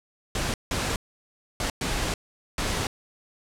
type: noise bursts at uneven times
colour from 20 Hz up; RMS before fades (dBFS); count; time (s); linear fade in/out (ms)
pink; -27; 5; 0.35-0.54 / 0.71-0.96 / 1.6-1.7 / 1.81-2.14 / 2.58-2.87; 2
effects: low-pass 9000 Hz 12 dB/octave